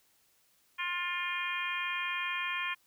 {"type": "harmonic tone with a mistuned harmonic", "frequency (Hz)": 353.4, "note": "F4", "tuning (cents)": 21, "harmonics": [3, 4, 5, 6, 7, 8, 9], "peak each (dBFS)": [-38, -43, -38, -42, -36, -47, -43], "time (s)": [0.78, 2.75], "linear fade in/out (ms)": 20, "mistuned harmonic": 7, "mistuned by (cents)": -22, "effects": ["white hiss -69 dBFS RMS until 2.86 s"]}